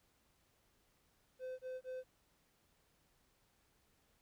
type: tone bursts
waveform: triangle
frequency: 513 Hz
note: C5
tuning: 34 cents flat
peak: -40 dBFS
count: 3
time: 1.39-2.038 s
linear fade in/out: 50 ms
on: 200 ms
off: 24 ms
effects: pink hiss -75 dBFS RMS until 4.21 s